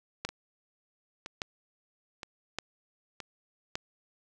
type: two click trains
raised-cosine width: 0.2 ms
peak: -22 / -15 dBFS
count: 4 / 4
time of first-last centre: 0.29-3.203 / 0.25-3.755 s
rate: 1.03 / 0.856 Hz
effects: none